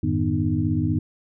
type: tone cluster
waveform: sine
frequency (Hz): 91 / 106.9 / 155.3 / 247.7 / 307.2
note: F#2 / A2 / D#3 / B3 / D#4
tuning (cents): -28 / -49 / -3 / +5 / -22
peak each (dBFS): -26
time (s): 0.03-0.99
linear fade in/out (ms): 5
effects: none